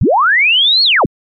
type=linear two-way sweep; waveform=sine; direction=up then down; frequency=51.2 to 4404 to 51.2 Hz; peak=-7 dBFS; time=0.01-1.06 s; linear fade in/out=5 ms; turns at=0.83 s; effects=MP3 96 kbps